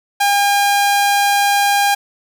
sawtooth tone, 807 Hz, G#5, 50 cents flat, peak -8 dBFS, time 0.2-1.95 s, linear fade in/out 10 ms, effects none

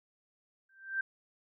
sine tone with exponential growth, 1568 Hz, G6, in tune, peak -27 dBFS, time 0.69-1.01 s, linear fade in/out 5 ms, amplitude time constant 68 ms, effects none

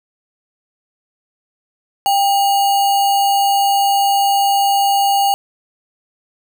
sine tone with sample-and-hold, 795 Hz, G5, 24 cents sharp, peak -11 dBFS, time 2.06-5.34 s, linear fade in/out 0 ms, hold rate 3675 Hz, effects none

